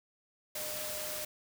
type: tone in noise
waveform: sine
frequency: 609 Hz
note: D#5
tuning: 37 cents flat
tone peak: -43 dBFS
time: 0.55-1.25 s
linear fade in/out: 5 ms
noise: white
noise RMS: -39 dBFS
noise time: 0.55-1.25 s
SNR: -7 dB
effects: none